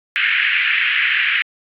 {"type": "band-pass noise", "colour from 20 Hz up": "pink", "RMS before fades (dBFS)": -17, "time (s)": [0.16, 1.42], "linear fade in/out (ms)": 0, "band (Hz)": [1600, 2900], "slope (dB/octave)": 48, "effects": ["AAC 64 kbps"]}